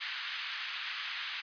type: band-pass noise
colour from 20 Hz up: white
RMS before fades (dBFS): -39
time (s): 0-1.42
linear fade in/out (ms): 20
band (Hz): 1300 to 3700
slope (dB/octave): 24
effects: resampled to 11025 Hz